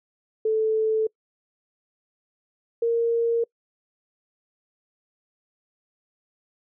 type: tone pair in turn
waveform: sine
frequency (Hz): 438.3 / 464.4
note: A4 / A#4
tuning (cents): -7 / -7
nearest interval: minor second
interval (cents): 100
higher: second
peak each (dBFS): -19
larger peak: neither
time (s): 0.45-1.07 / 2.82-3.44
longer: neither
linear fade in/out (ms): 5
effects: noise-tail reverb RT60 0.1 s tail -26 dB re dry